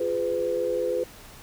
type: chord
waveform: sine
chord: F diminished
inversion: none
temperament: equal with one note detuned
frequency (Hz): 349.2 / 415.3 / 504.6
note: F4 / Ab4 / Cb5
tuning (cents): 0 / 0 / +37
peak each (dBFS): -31 / -30 / -25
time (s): 0-1.04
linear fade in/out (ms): 5
effects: pink hiss -47 dBFS RMS until 1.42 s